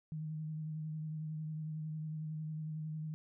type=tone with vibrato; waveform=sine; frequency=155.56 Hz; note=D#3; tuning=in tune; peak=-38 dBFS; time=0.12-3.14 s; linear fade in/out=0 ms; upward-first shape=triangle; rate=11 Hz; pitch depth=30 cents each way; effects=none